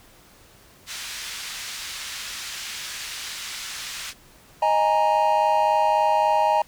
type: band-pass noise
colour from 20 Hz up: white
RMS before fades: -34 dBFS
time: 0.86-4.14 s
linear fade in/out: 50 ms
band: 1500 to 5600 Hz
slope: 12 dB/octave
type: chord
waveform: triangle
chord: D# suspended fourth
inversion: none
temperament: just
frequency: 622.3 / 829.7 / 933.4 Hz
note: D#5 / G#5 / A#5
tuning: 0 / -2 / +2 cents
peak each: -21 / -19 / -19 dBFS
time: 4.62-6.62 s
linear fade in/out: 5 ms
effects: pink hiss -52 dBFS RMS until 6.67 s